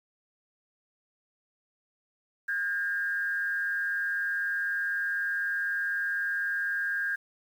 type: tone with frequency modulation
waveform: sine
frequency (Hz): 1616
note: G#6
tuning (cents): -48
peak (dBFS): -27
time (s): 2.48-7.16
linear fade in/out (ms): 10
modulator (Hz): 164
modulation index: 0.46
effects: 9-bit